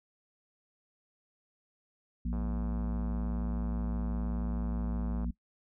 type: harmonic tone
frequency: 59 Hz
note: A#1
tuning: 22 cents sharp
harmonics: 1 / 3 / 4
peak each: -32 / -37 / -38 dBFS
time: 2.25-5.31 s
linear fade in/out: 5 ms
type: click train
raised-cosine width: 1 ms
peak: -33 dBFS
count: 307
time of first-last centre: 2.33-5.244 s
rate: 105 Hz
effects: noise-tail reverb RT60 0.1 s tail -21 dB re dry

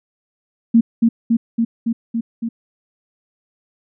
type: tone with echo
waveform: sine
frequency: 230 Hz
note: A#3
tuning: 23 cents flat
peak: -7 dBFS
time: 0.74-0.81 s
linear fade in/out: 10 ms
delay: 280 ms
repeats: 6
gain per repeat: -2 dB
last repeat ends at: 2.49 s
effects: none

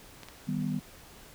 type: clicks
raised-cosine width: 0.2 ms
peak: -27 dBFS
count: 2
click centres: 0.233 / 0.286 s
type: chord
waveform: sine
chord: Eb augmented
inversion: none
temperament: equal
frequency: 155.56 / 196 / 246.9 Hz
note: Eb3 / G3 / B3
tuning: 0 / 0 / 0 cents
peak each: -33 dBFS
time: 0.47-0.8 s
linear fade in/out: 20 ms
effects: pink hiss -52 dBFS RMS until 1.34 s

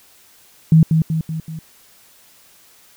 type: tone with echo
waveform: sine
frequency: 160 Hz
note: D#3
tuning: 49 cents sharp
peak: -6 dBFS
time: 0.72-0.83 s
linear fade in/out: 2 ms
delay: 190 ms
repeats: 4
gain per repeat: -5 dB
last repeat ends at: 1.59 s
effects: white hiss -50 dBFS RMS until 2.96 s

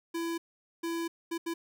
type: tone bursts at uneven times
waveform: square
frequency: 334.3 Hz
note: E4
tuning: 24 cents sharp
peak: -32 dBFS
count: 4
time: 0.14-0.38 / 0.83-1.08 / 1.31-1.38 / 1.46-1.54 s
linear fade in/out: 10 ms
effects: none

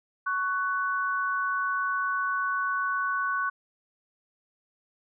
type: tone pair together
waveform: sine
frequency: 1113 / 1492.1 Hz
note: C#6 / F#6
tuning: +7 / +14 cents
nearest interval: perfect fourth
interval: 507 cents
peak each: -28 / -28 dBFS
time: 0.26-3.5 s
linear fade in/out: 10 ms
effects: none

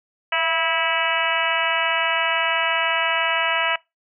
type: harmonic tone with a mistuned harmonic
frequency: 325.9 Hz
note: E4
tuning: 20 cents flat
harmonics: 2 / 3 / 4 / 5 / 6 / 7 / 8 / 9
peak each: -27 / -27 / -27 / -27 / -27 / -27 / -27 / -27 dBFS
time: 0.32-3.76 s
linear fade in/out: 5 ms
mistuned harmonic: 2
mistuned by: +39 cents
effects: noise-tail reverb RT60 0.2 s tail -21 dB re dry

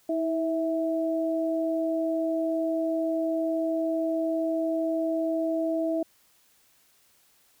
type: tone pair together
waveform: sine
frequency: 322.5 / 655.3 Hz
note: E4 / E5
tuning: -38 / -10 cents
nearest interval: octave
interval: 1228 cents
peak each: -27 dBFS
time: 0.09-6.03 s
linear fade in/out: 5 ms
effects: white hiss -63 dBFS RMS until 7.6 s

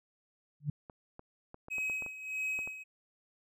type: tone with exponential growth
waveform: sine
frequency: 146.83 Hz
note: D3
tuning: in tune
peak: -26 dBFS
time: 0.6-0.7 s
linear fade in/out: 5 ms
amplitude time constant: 20 ms
type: clicks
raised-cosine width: 1 ms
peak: -33 dBFS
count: 10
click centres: 0.898 / 1.194 / 1.544 / 1.684 / 1.783 / 1.898 / 2.023 / 2.063 / 2.59 / 2.675 s
type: tone with tremolo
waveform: triangle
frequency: 2543 Hz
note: D#7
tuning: 37 cents sharp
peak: -30 dBFS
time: 1.7-2.84 s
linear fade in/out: 20 ms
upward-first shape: sine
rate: 1.6 Hz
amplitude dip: 75%
effects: none

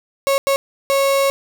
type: tone bursts at uneven times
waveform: 35% pulse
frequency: 550 Hz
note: C#5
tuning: 14 cents flat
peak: -12 dBFS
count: 3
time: 0.27-0.38 / 0.47-0.56 / 0.9-1.3 s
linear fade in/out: 0 ms
effects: none

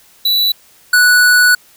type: tone pair in turn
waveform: square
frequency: 3951 / 1476.3 Hz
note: B7 / F#6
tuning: 0 / -4 cents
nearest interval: octave + perfect fourth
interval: 1704 cents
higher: first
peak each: -11 / -7 dBFS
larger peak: second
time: 0.25-0.52 / 0.93-1.55 s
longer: second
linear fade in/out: 5 ms
effects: white hiss -47 dBFS RMS until 1.76 s

